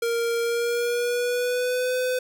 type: tone with pitch glide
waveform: square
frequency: 466.2 to 505.5 Hz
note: A#4 to B4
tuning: 0 to +40 cents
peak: -23 dBFS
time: 0.02-2.19 s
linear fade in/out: 5 ms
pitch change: +140 cents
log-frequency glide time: 0.41-1.95 s
effects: none